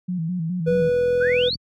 sine tone with vibrato, 171.3 Hz, F3, 33 cents flat, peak -22 dBFS, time 0.08-0.89 s, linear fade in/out 10 ms, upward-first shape square, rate 4.8 Hz, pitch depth 92 cents each way
triangle tone with pitch glide, 490.5 to 493.9 Hz, B4 to B4, -12 to 0 cents, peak -15 dBFS, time 0.66-1.5 s, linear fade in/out 20 ms, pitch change +12 cents, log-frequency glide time 1.11-1.24 s
click train, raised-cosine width 5 ms, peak -23 dBFS, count 38, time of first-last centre 0.68-1.555 s, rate 42.3 Hz
sine exponential sweep, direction up, 1396.9 to 4729 Hz, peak -22 dBFS, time 1.2-1.56 s, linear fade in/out 20 ms
effects high-pass 80 Hz 12 dB/octave

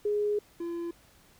sine / triangle tone pair in turn, 415.7 / 340.7 Hz, G#4 / F4, +2 / -43 cents, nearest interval minor third, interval 345 cents, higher first, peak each -25 / -30 dBFS, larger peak first, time 0.05-0.39 / 0.6-0.91 s, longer first, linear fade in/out 5 ms, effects pink hiss -60 dBFS RMS until 1.39 s

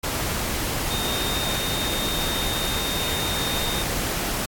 sine tone in noise, 3679 Hz, A#7, 24 cents flat, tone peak -28 dBFS, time 0.9-3.83 s, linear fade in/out 10 ms, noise pink, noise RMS -26 dBFS, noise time 0.03-4.46 s, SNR -5 dB, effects AAC 64 kbps

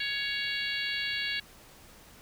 harmonic tone, 558 Hz, C#5, 11 cents sharp, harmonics 3 / 4 / 5 / 6 / 7 / 8, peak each -35 / -36 / -37 / -38 / -38 / -39 dBFS, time 0-1.4 s, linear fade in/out 5 ms, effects pink hiss -54 dBFS RMS until 2.21 s

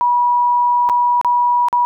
sine tone with dropouts, 970 Hz, B5, 31 cents flat, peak -11 dBFS, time 0.01-1.85 s, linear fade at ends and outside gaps 0 ms, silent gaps 0.89-0.897 / 1.213-1.247 / 1.685-1.728 s, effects none

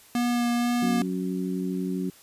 square tone with vibrato, 240.1 Hz, B3, 49 cents flat, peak -23 dBFS, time 0.15-1.02 s, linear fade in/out 2 ms, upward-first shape sine, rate 2.1 Hz, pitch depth 11 cents each way
harmonic tone, 92.3 Hz, F#2, 4 cents flat, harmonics 2 / 3 / 4, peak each -28 / -31 / -34 dBFS, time 0.82-2.1 s, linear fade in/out 5 ms
effects white hiss -53 dBFS RMS until 2.22 s + resampled to 32000 Hz

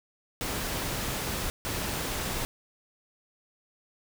pink noise bursts at uneven times, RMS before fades -32 dBFS, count 2, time 0.41-1.5 / 1.65-2.45 s, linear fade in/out 0 ms, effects none

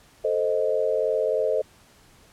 sine chord, A diminished, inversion none, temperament equal, 440 / 523.3 / 622.3 Hz, A4 / C5 / Eb5, 0 / 0 / 0 cents, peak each -25 dBFS, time 0.24-1.62 s, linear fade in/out 10 ms, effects pink hiss -55 dBFS RMS until 2.32 s + low-pass 12000 Hz 12 dB/octave

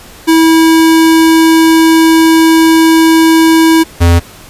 square tone pair in turn, 324.6 / 85.53 Hz, E4 / F2, -27 / -36 cents, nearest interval octave + major seventh, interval 2309 cents, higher first, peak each -4 dBFS, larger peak neither, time 0.27-3.84 / 4-4.2 s, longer first, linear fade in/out 20 ms, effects pink hiss -34 dBFS RMS until 4.49 s + resampled to 32000 Hz

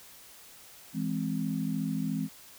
sine chord, E augmented, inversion none, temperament equal, 164.81 / 207.7 / 261.6 Hz, E3 / G#3 / B#3, 0 / 0 / 0 cents, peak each -33 dBFS, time 0.93-2.29 s, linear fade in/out 50 ms, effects white hiss -52 dBFS RMS until 2.58 s

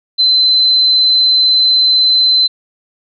sine tone, 4059 Hz, B7, 47 cents sharp, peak -7 dBFS, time 0.18-2.48 s, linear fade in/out 20 ms, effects none

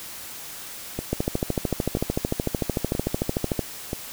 two click trains, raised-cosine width 2 ms, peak -9 / -13 dBFS, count 34 / 4, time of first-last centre 1.13-3.593 / 0.99-3.931 s, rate 13.4 / 1.02 Hz, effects white hiss -38 dBFS RMS until 4.12 s

